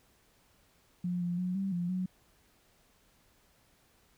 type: tone with pitch steps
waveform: sine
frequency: 177.7 / 174.9 / 181.6 / 194.2 / 174.8 / 184.2 Hz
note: F3 / F3 / F#3 / G3 / F3 / F#3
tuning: +30 / +3 / -32 / -16 / +2 / -7 cents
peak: -30 dBFS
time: 1.04-2.06 s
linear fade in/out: 5 ms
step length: 170 ms
effects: pink hiss -67 dBFS RMS until 4.17 s